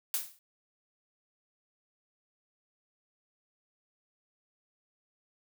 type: noise with exponential decay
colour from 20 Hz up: blue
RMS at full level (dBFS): -28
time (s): 0.14-0.39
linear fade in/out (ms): 1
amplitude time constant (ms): 54
effects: none